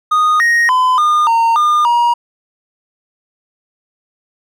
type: tone with pitch steps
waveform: triangle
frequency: 1237 / 1871 / 1015 / 1215 / 918 / 1210 / 951 Hz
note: D#6 / A#6 / B5 / D#6 / A#5 / D#6 / A#5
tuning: -10 / +6 / +47 / -42 / -27 / -49 / +34 cents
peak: -7 dBFS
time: 0.11-2.14 s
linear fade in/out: 10 ms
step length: 290 ms
effects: none